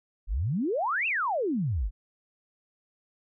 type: exponential two-way sweep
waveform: sine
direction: up then down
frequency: 39.83 to 2794 to 39.83 Hz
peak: -25 dBFS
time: 0.27-1.91 s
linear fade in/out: 50 ms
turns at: 1.07 s
effects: none